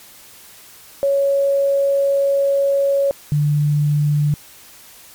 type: tone pair in turn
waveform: sine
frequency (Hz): 556 / 147.57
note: C#5 / D3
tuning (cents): +5 / +9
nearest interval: octave + major seventh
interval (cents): 2296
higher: first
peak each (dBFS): -13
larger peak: neither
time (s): 1.03-3.11 / 3.32-4.34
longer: first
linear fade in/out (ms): 0
effects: white hiss -43 dBFS RMS until 5.14 s + MP3 96 kbps